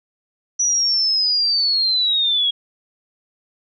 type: linear sweep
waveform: sine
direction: down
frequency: 5900 to 3288 Hz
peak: -15 dBFS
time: 0.59-2.51 s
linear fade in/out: 10 ms
effects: none